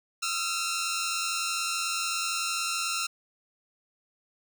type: tone pair together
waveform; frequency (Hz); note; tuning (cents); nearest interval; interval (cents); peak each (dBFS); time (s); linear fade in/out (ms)
10% pulse; 1273 / 1364; D#6 / F6; +39 / -41; minor second; 120; -26 / -21; 0.22-3.07; 10
effects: none